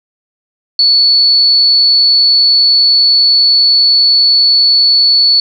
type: tone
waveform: sine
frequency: 4435 Hz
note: C#8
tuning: in tune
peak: -5 dBFS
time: 0.79-5.4 s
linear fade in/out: 2 ms
effects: none